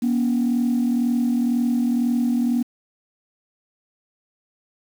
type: tone pair together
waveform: sine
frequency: 240 / 282 Hz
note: B3 / C#4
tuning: -49 / +30 cents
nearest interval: minor third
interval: 279 cents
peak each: -17 / -24 dBFS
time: 0.02-2.63 s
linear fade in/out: 10 ms
effects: tanh soft clip ceiling -13 dBFS + 7-bit